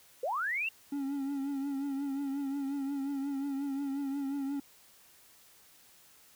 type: linear sweep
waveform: sine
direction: up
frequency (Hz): 460 to 2794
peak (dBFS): -30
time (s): 0.23-0.69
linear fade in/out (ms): 5
type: tone with vibrato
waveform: triangle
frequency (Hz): 277.2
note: C#4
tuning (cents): 0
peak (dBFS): -30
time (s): 0.92-4.6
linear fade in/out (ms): 5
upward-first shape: triangle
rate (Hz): 5.6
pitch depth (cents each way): 62
effects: white hiss -60 dBFS RMS until 6.35 s